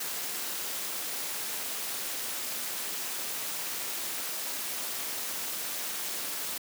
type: noise with amplitude modulation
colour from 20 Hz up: white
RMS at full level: -32 dBFS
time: 0-6.58 s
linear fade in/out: 5 ms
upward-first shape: sine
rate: 283 Hz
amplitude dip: 60%
effects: high-pass 200 Hz 12 dB/octave